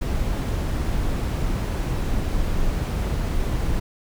brown noise, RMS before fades -23 dBFS, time 0.01-3.8 s, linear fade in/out 10 ms, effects none

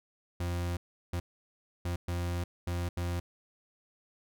40% pulse tone bursts at uneven times, 87.31 Hz, F2, in tune, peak -30 dBFS, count 6, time 0.4-0.77 / 1.13-1.2 / 1.85-1.96 / 2.08-2.44 / 2.67-2.89 / 2.97-3.2 s, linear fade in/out 5 ms, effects none

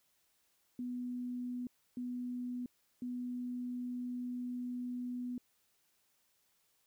sine tone bursts at uneven times, 246.9 Hz, B3, in tune, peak -37 dBFS, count 3, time 0.79-1.67 / 1.97-2.66 / 3.02-5.38 s, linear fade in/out 2 ms, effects white hiss -75 dBFS RMS until 6.86 s

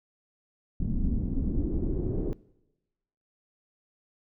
brown noise with low-pass filter sweep, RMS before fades -28 dBFS, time 0.8-2.33 s, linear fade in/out 0 ms, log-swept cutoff 210 to 410 Hz, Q 3.4, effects noise-tail reverb RT60 1.0 s tail -22 dB re dry

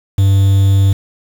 triangle tone with quantisation, 97.8 Hz, G2, 4 cents flat, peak -5 dBFS, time 0.18-0.93 s, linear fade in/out 5 ms, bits 5, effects none

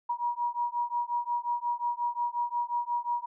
sine beating tone pair, 955 / 960.6 Hz, A#5 / B5, +42 / -48 cents, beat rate 5.6 Hz, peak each -31 dBFS, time 0.09-3.26 s, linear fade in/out 10 ms, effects none

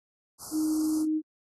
white band-stop noise, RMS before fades -40 dBFS, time 0.38-1.06 s, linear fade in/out 50 ms, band 1400 to 4500 Hz, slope 96 dB/octave
sine tone, 311.1 Hz, D#4, in tune, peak -24 dBFS, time 0.51-1.22 s, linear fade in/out 50 ms
effects AAC 32 kbps

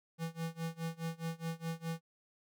square tone with tremolo, 164.6 Hz, E3, 2 cents flat, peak -35 dBFS, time 0.18-2.01 s, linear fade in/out 50 ms, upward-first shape sine, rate 4.8 Hz, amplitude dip 95%, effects none

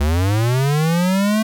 square linear sweep, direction up, 69.1 to 221.4 Hz, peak -15 dBFS, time 0-1.43 s, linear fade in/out 10 ms, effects none

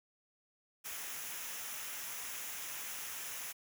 white noise with comb filter, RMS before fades -43 dBFS, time 0.84-3.53 s, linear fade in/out 20 ms, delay 0.23 ms, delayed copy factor -0.55, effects none

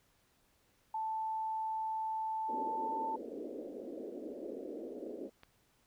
sine tone with pitch glide, 880 to 887.7 Hz, A5 to A5, 0 to +15 cents, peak -34 dBFS, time 0.94-3.16 s, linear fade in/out 5 ms, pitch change +15 cents, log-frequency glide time 2.68-2.85 s
pink band-pass noise, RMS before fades -44 dBFS, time 2.48-5.3 s, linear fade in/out 20 ms, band 250 to 570 Hz, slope 48 dB/octave
click, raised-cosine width 0.3 ms, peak -37 dBFS, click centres 5.434 s
effects pink hiss -72 dBFS RMS until 5.86 s

